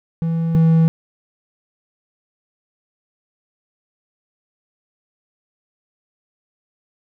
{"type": "tone pair in turn", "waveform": "triangle", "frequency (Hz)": [164.81, 162.82], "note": ["E3", "E3"], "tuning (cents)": [0, -21], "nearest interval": "unison", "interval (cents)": 21, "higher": "first", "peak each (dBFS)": [-15, -8], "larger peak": "second", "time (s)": [[0.22, 0.55], [0.55, 0.88]], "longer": "neither", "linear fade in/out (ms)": 0, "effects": []}